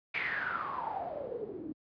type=noise with low-pass filter sweep; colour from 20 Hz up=white; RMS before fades=-37 dBFS; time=0.14-1.73 s; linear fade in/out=10 ms; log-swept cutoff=2300 to 290 Hz; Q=9.8; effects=high-pass 80 Hz 12 dB/octave + resampled to 11025 Hz